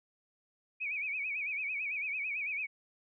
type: tone with vibrato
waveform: sine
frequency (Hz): 2387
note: D7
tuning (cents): +28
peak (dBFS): -33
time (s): 0.8-2.67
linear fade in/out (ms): 20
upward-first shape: sine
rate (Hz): 9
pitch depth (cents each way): 130
effects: none